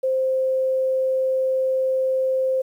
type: tone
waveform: sine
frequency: 523.3 Hz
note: C5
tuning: in tune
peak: -18 dBFS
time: 0.03-2.62 s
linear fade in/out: 10 ms
effects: 9-bit